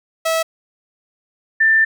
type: tone pair in turn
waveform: sawtooth / sine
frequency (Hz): 650 / 1781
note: E5 / A6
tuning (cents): -24 / +21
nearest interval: octave + perfect fourth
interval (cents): 1745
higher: second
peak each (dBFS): -12 / -10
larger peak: second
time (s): 0.25-0.43 / 1.6-1.85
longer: second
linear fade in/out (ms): 10
effects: none